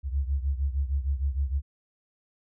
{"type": "beating tone pair", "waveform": "sine", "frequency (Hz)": [67.2, 73.7], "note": ["C2", "D2"], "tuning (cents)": [47, 7], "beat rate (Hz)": 6.5, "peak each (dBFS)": [-26, -30], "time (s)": [0.03, 1.62], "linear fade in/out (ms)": 50, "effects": []}